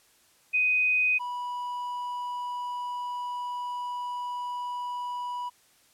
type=tone pair in turn; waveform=sine / triangle; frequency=2500 / 979.9 Hz; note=D#7 / B5; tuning=+8 / -14 cents; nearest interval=octave + major third; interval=1622 cents; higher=first; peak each=-21 / -29 dBFS; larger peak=first; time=0.53-1.19 / 1.19-5.5 s; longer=second; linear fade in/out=20 ms; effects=white hiss -62 dBFS RMS until 5.93 s + low-pass 12000 Hz 12 dB/octave